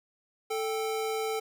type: tone pair together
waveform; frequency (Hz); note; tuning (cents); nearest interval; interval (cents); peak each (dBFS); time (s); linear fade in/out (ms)
square; 440 / 784; A4 / G5; 0 / 0; minor seventh; 1000; -31 / -36; 0.5-1.4; 10
effects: none